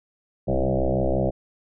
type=tone with frequency modulation; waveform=sine; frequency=261.6 Hz; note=C4; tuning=in tune; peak=-19 dBFS; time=0.47-1.31 s; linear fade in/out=20 ms; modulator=65.9 Hz; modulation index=6; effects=none